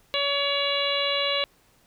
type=harmonic tone; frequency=565 Hz; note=C#5; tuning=33 cents sharp; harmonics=1 / 2 / 3 / 4 / 5 / 6 / 7; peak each=-28 / -32 / -37 / -31 / -29 / -30 / -30 dBFS; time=0.14-1.44 s; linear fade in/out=0 ms; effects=pink hiss -61 dBFS RMS until 1.86 s